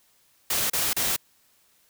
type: noise bursts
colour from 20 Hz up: white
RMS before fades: -25 dBFS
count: 3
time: 0.5-1.164 s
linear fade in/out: 5 ms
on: 200 ms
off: 32 ms
effects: white hiss -63 dBFS RMS until 1.89 s